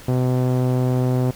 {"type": "tone with low-pass filter", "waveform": "sawtooth", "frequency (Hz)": 126.8, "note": "B2", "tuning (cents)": 46, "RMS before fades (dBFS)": -19, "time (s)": [0.08, 1.31], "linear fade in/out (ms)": 5, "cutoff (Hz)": 660, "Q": 0.87, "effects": ["pink hiss -42 dBFS RMS until 1.35 s"]}